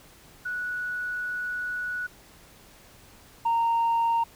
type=tone pair in turn; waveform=sine; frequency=1471 / 924.3 Hz; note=F#6 / A#5; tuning=-11 / -15 cents; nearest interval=minor sixth; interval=804 cents; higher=first; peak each=-28 / -19 dBFS; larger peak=second; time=0.45-2.07 / 3.45-4.24 s; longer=first; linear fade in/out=10 ms; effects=tanh soft clip ceiling -19 dBFS + pink hiss -53 dBFS RMS until 4.35 s